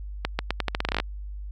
accelerating click train, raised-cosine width 0.3 ms, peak -8 dBFS, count 14, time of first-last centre 0.25-1 s, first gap 140 ms, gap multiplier 0.83, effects added 50 Hz sine -33 dBFS peak until 1.51 s

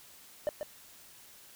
triangle tone with echo, 600 Hz, D5, 37 cents sharp, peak -24 dBFS, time 0.47-0.49 s, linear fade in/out 0 ms, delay 140 ms, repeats 1, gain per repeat -7 dB, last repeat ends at 0.63 s, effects tanh soft clip ceiling -21 dBFS + white hiss -55 dBFS RMS until 1.55 s

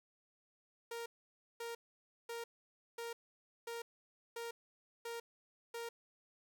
sawtooth tone bursts, 466.2 Hz, A#4, in tune, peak -38 dBFS, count 8, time 0.91-5.89 s, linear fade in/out 5 ms, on 150 ms, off 540 ms, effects none

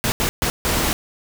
pink noise bursts at uneven times, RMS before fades -20 dBFS, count 4, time 0.04-0.12 / 0.2-0.29 / 0.42-0.5 / 0.65-0.93 s, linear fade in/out 0 ms, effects none

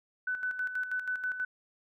sine tone with tremolo, 1500 Hz, F#6, 23 cents sharp, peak -29 dBFS, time 0.27-1.45 s, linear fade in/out 5 ms, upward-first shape square, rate 6.2 Hz, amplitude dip 60%, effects none

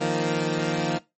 15% pulse chord, Eb suspended second, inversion none, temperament equal, 155.56 / 174.61 / 233.1 Hz, Eb3 / F3 / Bb3, 0 / 0 / 0 cents, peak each -20 / -21 / -23 dBFS, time 0-0.99 s, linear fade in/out 20 ms, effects noise-tail reverb RT60 0.2 s tail -18 dB re dry + MP3 32 kbps

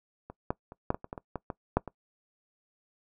clicks, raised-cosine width 1 ms, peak -28 / -14 / -30 / -11 / -20 / -27 / -22 / -25 / -19 / -20 / -9 / -24 dBFS, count 12, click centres 0.3 / 0.505 / 0.721 / 0.904 / 0.945 / 1.044 / 1.129 / 1.178 / 1.357 / 1.502 / 1.77 / 1.877 s, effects noise-tail reverb RT60 0.1 s tail -21 dB re dry

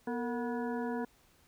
harmonic tone with a mistuned harmonic, 243.3 Hz, B3, 26 cents flat, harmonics 1 / 2 / 3 / 4 / 6 / 7, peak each -35 / -38 / -43 / -43 / -48 / -49 dBFS, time 0.07-1.05 s, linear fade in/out 5 ms, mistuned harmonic 2, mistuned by -100 cents, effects pink hiss -66 dBFS RMS until 1.47 s

